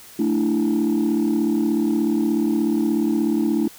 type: chord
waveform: sine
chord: A suspended fourth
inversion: none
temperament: just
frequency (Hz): 220 / 293.3 / 330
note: A3 / D4 / E4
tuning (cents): 0 / -2 / +2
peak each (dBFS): -20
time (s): 0.19-3.68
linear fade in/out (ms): 5
effects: tanh soft clip ceiling -13 dBFS + white hiss -44 dBFS RMS until 3.78 s